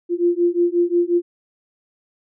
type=beating tone pair; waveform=sine; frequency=345 / 350.6 Hz; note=F4 / F4; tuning=-21 / +7 cents; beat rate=5.6 Hz; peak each=-18 dBFS; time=0.09-1.22 s; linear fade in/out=50 ms; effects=none